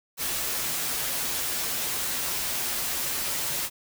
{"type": "noise with comb filter", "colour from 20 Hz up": "white", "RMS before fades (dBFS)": -29, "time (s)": [0.17, 3.7], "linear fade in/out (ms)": 50, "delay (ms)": 10, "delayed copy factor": -0.5, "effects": []}